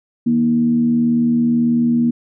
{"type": "tone with frequency modulation", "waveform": "sine", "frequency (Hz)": 237.5, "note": "A#3", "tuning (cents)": 33, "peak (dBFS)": -12, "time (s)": [0.26, 2.11], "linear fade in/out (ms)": 10, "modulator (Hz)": 78.2, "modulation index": 0.43, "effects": []}